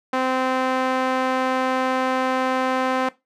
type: tone with band-pass filter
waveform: sawtooth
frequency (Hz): 259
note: C4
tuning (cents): -17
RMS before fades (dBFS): -22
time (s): 0.13-3.09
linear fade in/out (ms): 5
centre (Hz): 1000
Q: 0.83
effects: noise-tail reverb RT60 0.2 s tail -17 dB re dry